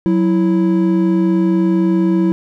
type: tone pair together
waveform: triangle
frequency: 184.98 / 329.6 Hz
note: F#3 / E4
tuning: 0 / 0 cents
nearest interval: minor seventh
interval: 1000 cents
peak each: -12 dBFS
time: 0.06-2.32 s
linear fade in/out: 0 ms
effects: none